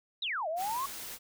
sine exponential two-way sweep, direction down then up, 4029 to 609 to 1131 Hz, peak -31 dBFS, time 0.22-0.86 s, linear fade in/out 5 ms, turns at 0.48 s
white noise, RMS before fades -42 dBFS, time 0.56-1.19 s, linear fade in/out 50 ms
effects none

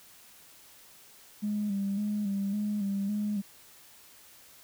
sine tone with vibrato, 203.3 Hz, G#3, 37 cents flat, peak -27 dBFS, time 1.42-3.42 s, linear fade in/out 20 ms, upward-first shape square, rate 1.8 Hz, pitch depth 45 cents each way, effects tanh soft clip ceiling -23 dBFS + white hiss -55 dBFS RMS until 4.63 s

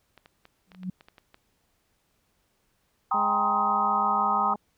clicks, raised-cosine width 0.3 ms, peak -33 dBFS, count 10, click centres 0.177 / 0.259 / 0.454 / 0.718 / 0.748 / 0.833 / 1.009 / 1.085 / 1.182 / 1.344 s
sine tone with exponential growth, 184.2 Hz, F#3, 7 cents flat, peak -26 dBFS, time 0.67-0.9 s, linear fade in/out 5 ms, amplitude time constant 49 ms
sine chord, C minor seventh, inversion second, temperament just, 784.9 / 941.9 / 1046.5 / 1255.8 Hz, G5 / Bb5 / C6 / Eb6, +2 / +18 / 0 / +16 cents, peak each -27 / -29 / -29 / -25 dBFS, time 3.11-4.54 s, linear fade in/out 5 ms
harmonic tone, 207.7 Hz, G#3, in tune, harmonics 1 / 2 / 3 / 4 / 5, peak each -35 / -41 / -41 / -36 / -46 dBFS, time 3.14-4.56 s, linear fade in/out 2 ms
effects pink hiss -71 dBFS RMS until 4.77 s

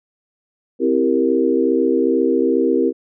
sine chord, C dominant seventh, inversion none, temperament equal, 261.6 / 329.6 / 392 / 466.2 Hz, C4 / E4 / G4 / Bb4, 0 / 0 / 0 / 0 cents, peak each -19 dBFS, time 0.79-2.93 s, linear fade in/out 50 ms, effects none

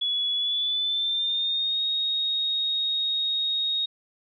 sine tone with pitch glide, 3394 to 3744 Hz, G#7 to A#7, +37 to +7 cents, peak -23 dBFS, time 0.01-3.86 s, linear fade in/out 10 ms, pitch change +170 cents, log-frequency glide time 0.34-1.83 s, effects none

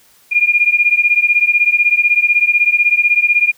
sine beating tone pair, 2415 / 2431 Hz, D7 / D#7, +48 / -41 cents, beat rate 16 Hz, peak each -12 / -13 dBFS, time 0.31-3.52 s, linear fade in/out 20 ms, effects white hiss -50 dBFS RMS until 3.57 s

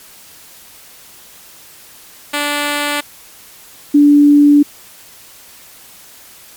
5% pulse / sine tone pair in turn, 291.5 / 290.5 Hz, D4 / D4, -13 / -19 cents, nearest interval unison, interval 6 cents, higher first, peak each -4 dBFS, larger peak neither, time 2.33-3.01 / 3.94-4.63 s, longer second, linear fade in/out 10 ms, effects white hiss -40 dBFS RMS until 6.56 s + MP3 96 kbps

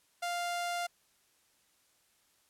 sawtooth tone, 698.5 Hz, F5, in tune, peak -29 dBFS, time 0.22-0.87 s, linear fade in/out 10 ms, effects white hiss -70 dBFS RMS until 2.49 s + low-pass 12000 Hz 12 dB/octave

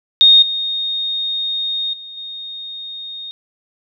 sine tone with level steps, 3700 Hz, A#7, 14 cents flat, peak -5 / -18 / -31 / -27 dBFS, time 0.21-3.31 s, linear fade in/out 0 ms, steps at 0.42 / 1.93 / 2.17 s, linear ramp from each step 5 ms, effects none

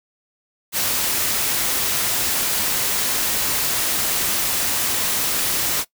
white noise, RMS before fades -21 dBFS, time 0.72-5.85 s, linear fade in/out 50 ms, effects noise-tail reverb RT60 0.1 s tail -20 dB re dry

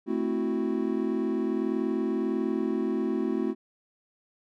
triangle chord, F# half-diminished seventh, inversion first, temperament equal, 220 / 261.6 / 329.6 / 370 Hz, A3 / C4 / E4 / F#4, 0 / 0 / 0 / 0 cents, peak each -29 dBFS, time 0.06-3.55 s, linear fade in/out 50 ms, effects none

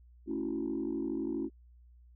sine chord, F# minor seventh, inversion first, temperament equal, 220 / 277.2 / 329.6 / 370 Hz, A3 / C#4 / E4 / F#4, 0 / 0 / 0 / 0 cents, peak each -40 / -35 / -35 / -39 dBFS, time 0.26-1.5 s, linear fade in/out 50 ms, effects tanh soft clip ceiling -25 dBFS + added 60 Hz sine -55 dBFS peak until 2.15 s

